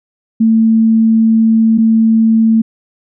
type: tone pair in turn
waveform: sine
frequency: 223.7 / 223.7 Hz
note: A3 / A3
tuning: +29 / +29 cents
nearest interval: unison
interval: 0 cents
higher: neither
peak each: -6 dBFS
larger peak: neither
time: 0.4-1.78 / 1.78-2.62 s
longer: first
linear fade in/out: 10 ms
effects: none